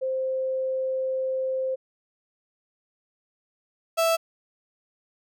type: tone pair in turn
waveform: sine / 35% pulse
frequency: 523.3 / 659.3 Hz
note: C5 / E5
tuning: 0 / 0 cents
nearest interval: major third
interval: 400 cents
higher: second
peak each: -24 / -18 dBFS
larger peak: second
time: 0.01-1.76 / 3.97-4.17 s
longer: first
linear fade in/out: 20 ms
effects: none